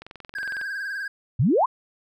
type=click train; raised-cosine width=0.3 ms; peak=-24 dBFS; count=14; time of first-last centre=0.02-0.614 s; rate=21.9 Hz
type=tone with vibrato; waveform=triangle; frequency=1596 Hz; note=G6; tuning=31 cents sharp; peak=-26 dBFS; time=0.35-1.08 s; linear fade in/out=5 ms; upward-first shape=sine; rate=20 Hz; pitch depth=75 cents each way
type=exponential sweep; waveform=sine; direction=up; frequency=102.4 to 1119 Hz; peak=-16 dBFS; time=1.39-1.66 s; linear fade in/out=10 ms
effects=none